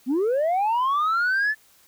sine linear sweep, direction up, 233.1 to 1764 Hz, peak -17 dBFS, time 0.06-1.55 s, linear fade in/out 50 ms, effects tanh soft clip ceiling -18 dBFS + white hiss -57 dBFS RMS until 1.87 s

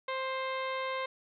harmonic tone, 525 Hz, C5, 6 cents sharp, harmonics 1 / 2 / 3 / 4 / 5 / 6 / 7 / 8, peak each -36 / -36 / -44 / -40 / -48 / -49 / -49 / -54 dBFS, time 0.08-1.06 s, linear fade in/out 5 ms, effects none

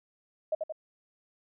sine tone with echo, 626 Hz, D#5, 10 cents sharp, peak -25 dBFS, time 0.52-0.55 s, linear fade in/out 5 ms, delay 87 ms, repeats 2, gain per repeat -4 dB, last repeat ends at 0.724 s, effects none

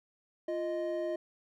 triangle tone pair together, 347.1 / 622.3 Hz, F4 / D#5, -11 / 0 cents, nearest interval minor seventh, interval 1011 cents, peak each -33 / -32 dBFS, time 0.48-1.16 s, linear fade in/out 5 ms, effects none

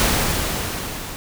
pink noise with level ramp, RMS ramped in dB -17 to -32 dBFS, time 0-1.16 s, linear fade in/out 0 ms, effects none

